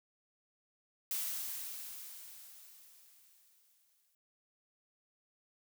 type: noise with exponential decay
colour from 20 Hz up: blue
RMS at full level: -36 dBFS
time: 1.11-4.15 s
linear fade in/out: 1 ms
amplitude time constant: 660 ms
effects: none